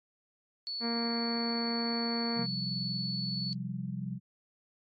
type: tone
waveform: sine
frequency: 4434 Hz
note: C#8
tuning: in tune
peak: -34 dBFS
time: 0.67-3.53 s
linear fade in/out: 0 ms
type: harmonic tone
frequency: 233.1 Hz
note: A#3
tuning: in tune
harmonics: 1 / 2 / 3 / 4 / 5 / 6 / 7 / 8 / 9 / 10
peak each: -32 / -38 / -42 / -44 / -46 / -48 / -49 / -50 / -51 / -52 dBFS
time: 0.8-2.47 s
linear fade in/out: 50 ms
type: chord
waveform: sine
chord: C suspended fourth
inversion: none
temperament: equal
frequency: 130.81 / 174.61 / 196 Hz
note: C3 / F3 / G3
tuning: 0 / 0 / 0 cents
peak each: -38 dBFS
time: 2.35-4.2 s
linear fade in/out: 50 ms
effects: MP3 32 kbps